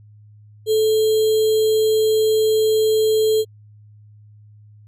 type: tone with sample-and-hold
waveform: sine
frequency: 435.5 Hz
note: A4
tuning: 18 cents flat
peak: -13 dBFS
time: 0.66-3.45 s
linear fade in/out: 50 ms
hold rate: 3675 Hz
effects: added 105 Hz sine -43 dBFS peak until 4.87 s + MP3 64 kbps